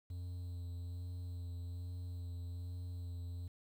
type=tone with vibrato; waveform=triangle; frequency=88 Hz; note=F2; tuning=14 cents sharp; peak=-39 dBFS; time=0.1-3.48 s; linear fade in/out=5 ms; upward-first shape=sine; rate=1.2 Hz; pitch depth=17 cents each way; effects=11-bit